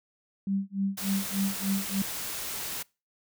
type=tone with tremolo; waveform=sine; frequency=196 Hz; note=G3; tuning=in tune; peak=-24 dBFS; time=0.47-2.02 s; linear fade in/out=2 ms; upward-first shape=sine; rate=3.4 Hz; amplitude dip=100%
type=noise; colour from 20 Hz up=white; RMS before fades=-35 dBFS; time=0.97-2.83 s; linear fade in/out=10 ms
effects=noise-tail reverb RT60 0.3 s tail -25 dB re dry